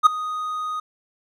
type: tone with ADSR envelope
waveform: triangle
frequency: 1244.5 Hz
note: D#6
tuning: in tune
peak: -4 dBFS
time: 0.03-0.8 s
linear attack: 33 ms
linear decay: 8 ms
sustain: -19 dB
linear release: 6 ms
effects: none